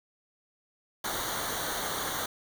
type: noise with comb filter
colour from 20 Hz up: pink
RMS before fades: -33 dBFS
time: 1.04-2.26 s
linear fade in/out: 5 ms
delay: 0.39 ms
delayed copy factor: -0.8
effects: none